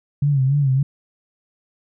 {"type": "tone with vibrato", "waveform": "sine", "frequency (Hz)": 138, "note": "C#3", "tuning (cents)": -7, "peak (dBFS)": -14, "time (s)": [0.22, 0.83], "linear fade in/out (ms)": 5, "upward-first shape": "sine", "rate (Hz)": 3.5, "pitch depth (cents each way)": 96, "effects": []}